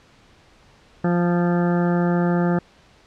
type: harmonic tone with a mistuned harmonic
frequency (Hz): 174.61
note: F3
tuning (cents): 0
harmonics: 1 / 2 / 3 / 4 / 5 / 7 / 8 / 9 / 10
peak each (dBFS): -18 / -24 / -28 / -30 / -32 / -35 / -36 / -37 / -38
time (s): 1.04-2.59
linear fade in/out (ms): 5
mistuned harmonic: 8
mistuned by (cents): -23
effects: pink hiss -53 dBFS RMS until 3.06 s + low-pass 5000 Hz 12 dB/octave